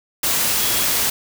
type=tone in noise; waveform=sine; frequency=3322 Hz; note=G#7; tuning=in tune; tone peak=-29 dBFS; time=0.59-0.84 s; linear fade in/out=5 ms; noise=white; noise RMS=-19 dBFS; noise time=0.23-1.1 s; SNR=-13 dB; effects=none